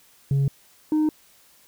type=tone pair in turn; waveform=sine; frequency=138.4 / 307.9 Hz; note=C#3 / D#4; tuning=-2 / -18 cents; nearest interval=octave + major second; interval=1384 cents; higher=second; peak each=-15 dBFS; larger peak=neither; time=0.31-0.48 / 0.92-1.09 s; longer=neither; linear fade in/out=2 ms; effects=tanh soft clip ceiling -17 dBFS + white hiss -56 dBFS RMS until 1.67 s